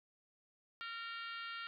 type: harmonic tone with a mistuned harmonic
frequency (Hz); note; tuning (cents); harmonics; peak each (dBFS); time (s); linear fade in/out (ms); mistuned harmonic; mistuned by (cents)
460.3; A#4; -22; 3 / 4 / 5 / 6 / 7 / 8 / 9 / 10; -45 / -51 / -53 / -51 / -54 / -57 / -59 / -61; 0.81-1.67; 0; 6; +24
effects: 13-bit